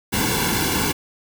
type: noise with comb filter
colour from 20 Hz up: pink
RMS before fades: -21 dBFS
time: 0.12-0.93 s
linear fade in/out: 20 ms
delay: 1.6 ms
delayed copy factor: -0.85
effects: none